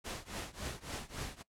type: noise with tremolo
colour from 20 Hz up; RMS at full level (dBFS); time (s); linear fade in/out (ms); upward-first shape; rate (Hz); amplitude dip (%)
pink; -39; 0.04-1.43; 20; triangle; 3.6; 95
effects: noise-tail reverb RT60 0.1 s tail -21 dB re dry + low-pass 10000 Hz 12 dB/octave